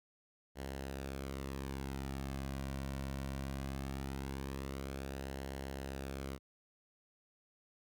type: tone with flanger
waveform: sawtooth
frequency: 67.7 Hz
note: C#2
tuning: 40 cents flat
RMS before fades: -42 dBFS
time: 0.55-6.39 s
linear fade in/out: 50 ms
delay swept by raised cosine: 0.82 to 2.42 ms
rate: 0.2 Hz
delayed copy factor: -0.5
effects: none